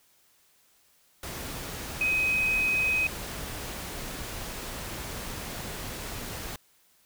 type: tone in noise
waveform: sine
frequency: 2523 Hz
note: D#7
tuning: 23 cents sharp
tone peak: -23 dBFS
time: 2.01-3.07 s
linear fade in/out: 2 ms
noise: pink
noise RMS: -37 dBFS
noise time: 1.23-6.56 s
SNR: +11 dB
effects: white hiss -64 dBFS RMS until 7.05 s